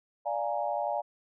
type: chord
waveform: sine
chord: Bb dominant seventh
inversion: first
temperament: equal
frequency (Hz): 587.3 / 698.5 / 830.6 / 932.3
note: D5 / F5 / Ab5 / Bb5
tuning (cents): 0 / 0 / 0 / 0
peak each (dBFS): -33 / -33 / -33 / -38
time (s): 0.25-1.02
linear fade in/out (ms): 20
effects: none